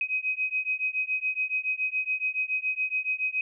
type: beating tone pair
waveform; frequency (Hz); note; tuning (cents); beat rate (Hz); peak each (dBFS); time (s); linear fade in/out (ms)
sine; 2520 / 2527.1; D#7 / D#7; +21 / +26; 7.1; -29; 0.01-3.41; 2
effects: none